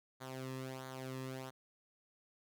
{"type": "tone with flanger", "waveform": "sawtooth", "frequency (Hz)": 130.81, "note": "C3", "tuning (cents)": 0, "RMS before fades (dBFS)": -45, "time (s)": [0.2, 1.51], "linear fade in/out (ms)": 20, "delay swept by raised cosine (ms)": [0.37, 1.37], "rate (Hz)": 1.5, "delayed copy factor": -0.7, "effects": []}